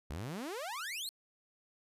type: exponential sweep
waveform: sawtooth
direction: up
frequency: 64.2 to 4435 Hz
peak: -35 dBFS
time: 0.1-1.09 s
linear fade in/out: 0 ms
effects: resampled to 32000 Hz